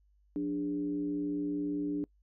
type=tone with frequency modulation; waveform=sine; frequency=293.7 Hz; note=D4; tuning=in tune; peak=-30 dBFS; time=0.36-2.04 s; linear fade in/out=0 ms; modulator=115 Hz; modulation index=0.49; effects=noise-tail reverb RT60 0.1 s tail -25 dB re dry + added 50 Hz sine -64 dBFS peak until 2.22 s